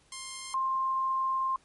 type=tone pair in turn; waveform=5% pulse / sine; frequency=1056 / 1056 Hz; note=C6 / C6; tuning=+16 / +16 cents; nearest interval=unison; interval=0 cents; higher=neither; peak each=-26 dBFS; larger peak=neither; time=0.12-0.54 / 0.54-1.56 s; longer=second; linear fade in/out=2 ms; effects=pink hiss -64 dBFS RMS until 1.64 s + MP3 48 kbps